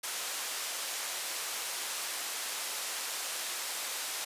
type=band-pass noise; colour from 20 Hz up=white; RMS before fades=-37 dBFS; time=0.03-4.25 s; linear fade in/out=10 ms; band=520 to 10000 Hz; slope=12 dB/octave; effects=resampled to 32000 Hz